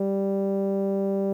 sawtooth tone with low-pass filter, 196 Hz, G3, in tune, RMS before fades -25 dBFS, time 0-1.33 s, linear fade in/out 5 ms, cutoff 510 Hz, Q 4, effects 10-bit

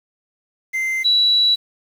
triangle / sine tone pair in turn, 2080 / 3927 Hz, C7 / B7, -11 / -11 cents, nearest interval major seventh, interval 1100 cents, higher second, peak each -17 / -12 dBFS, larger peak second, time 0.73-1.04 / 1.04-1.56 s, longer second, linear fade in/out 20 ms, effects 7-bit

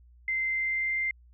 sine tone with pitch glide, 2078 to 2092 Hz, C7 to C7, -12 to -1 cents, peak -26 dBFS, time 0.28-1.11 s, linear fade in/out 2 ms, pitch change +11 cents, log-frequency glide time 0.46-0.97 s, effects added 60 Hz sine -53 dBFS peak until 1.33 s

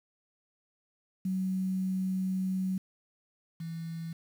sine tone pair in turn, 187.8 / 164.73 Hz, F#3 / E3, +26 / -1 cents, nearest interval major second, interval 227 cents, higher first, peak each -28 / -35 dBFS, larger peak first, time 1.25-2.78 / 3.6-4.13 s, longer first, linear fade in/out 5 ms, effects 9-bit

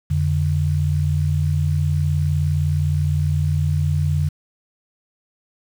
sine tone pair together, 87.31 / 146.84 Hz, F2 / D3, 0 / 0 cents, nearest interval major sixth, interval 900 cents, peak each -19 dBFS, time 0.1-4.29 s, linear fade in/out 10 ms, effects 7-bit

